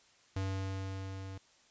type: tone with level ramp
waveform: square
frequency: 96.1 Hz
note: G2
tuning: 34 cents flat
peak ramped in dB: -33 to -43 dBFS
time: 0.36-1.38 s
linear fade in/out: 5 ms
effects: white hiss -65 dBFS RMS until 1.7 s + resampled to 16000 Hz